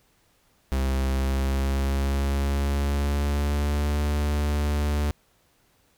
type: tone with pitch glide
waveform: 45% pulse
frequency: 66.6 to 73.47 Hz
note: C2 to D2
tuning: +31 to +1 cents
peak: -22 dBFS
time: 0.72-5.11 s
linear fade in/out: 0 ms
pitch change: +170 cents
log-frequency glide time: 1.11-3.99 s
effects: pink hiss -64 dBFS RMS until 5.97 s